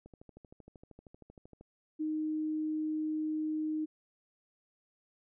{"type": "click train", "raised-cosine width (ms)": 2, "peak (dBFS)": -39, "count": 21, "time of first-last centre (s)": [0.06, 1.61], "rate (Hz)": 12.9}
{"type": "tone", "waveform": "sine", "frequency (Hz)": 310, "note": "D#4", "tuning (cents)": -6, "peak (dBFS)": -31, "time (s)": [1.99, 3.86], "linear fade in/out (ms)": 20}
{"effects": []}